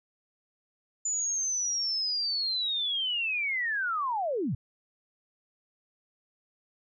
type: linear sweep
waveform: sine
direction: down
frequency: 7040 to 93 Hz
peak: -27 dBFS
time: 1.05-4.55 s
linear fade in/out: 5 ms
effects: none